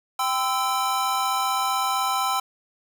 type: chord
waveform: square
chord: C major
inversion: second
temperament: equal with one note detuned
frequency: 784 / 1020.2 / 1318.5 Hz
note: G5 / C6 / E6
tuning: 0 / -44 / 0 cents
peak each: -27 dBFS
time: 0.19-2.4 s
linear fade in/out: 5 ms
effects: 8-bit